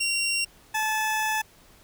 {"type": "tone pair in turn", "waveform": "20% pulse", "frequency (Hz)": [2754, 867.5], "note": ["F7", "A5"], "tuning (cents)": [-25, -25], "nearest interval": "octave + minor sixth", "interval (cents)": 2000, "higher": "first", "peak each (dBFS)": -19, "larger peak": "neither", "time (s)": [[0, 0.45], [0.74, 1.42]], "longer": "second", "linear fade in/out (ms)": 10, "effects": ["pink hiss -55 dBFS RMS until 1.83 s"]}